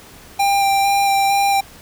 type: tone with vibrato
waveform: square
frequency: 793 Hz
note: G5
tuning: 20 cents sharp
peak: -14 dBFS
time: 0.39-1.61 s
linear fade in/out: 10 ms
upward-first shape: square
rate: 2.2 Hz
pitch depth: 10 cents each way
effects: pink hiss -42 dBFS RMS until 1.81 s